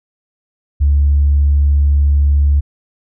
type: tone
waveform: sine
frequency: 71.6 Hz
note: D2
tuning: 43 cents flat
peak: -7 dBFS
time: 0.8-2.61 s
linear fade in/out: 20 ms
effects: tanh soft clip ceiling -4 dBFS